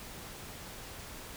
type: silence
effects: pink hiss -46 dBFS RMS until 1.36 s